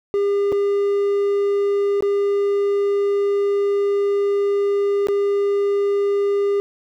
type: tone with dropouts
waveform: triangle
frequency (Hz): 402.8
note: G4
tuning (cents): +47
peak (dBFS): -14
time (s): 0.14-6.6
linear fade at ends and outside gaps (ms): 0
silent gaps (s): 0.52-0.525 / 2.007-2.024 / 5.07-5.085
effects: none